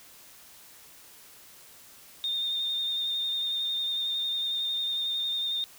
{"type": "tone with vibrato", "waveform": "sine", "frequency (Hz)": 3649, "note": "A#7", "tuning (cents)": -38, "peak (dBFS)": -27, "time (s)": [2.24, 5.64], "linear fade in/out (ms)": 0, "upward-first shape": "sine", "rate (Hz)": 11, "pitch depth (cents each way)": 20, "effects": ["white hiss -52 dBFS RMS until 5.78 s"]}